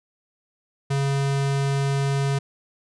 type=tone; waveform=square; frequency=138.59 Hz; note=C#3; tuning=in tune; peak=-21 dBFS; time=0.9-2.39 s; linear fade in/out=10 ms; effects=resampled to 22050 Hz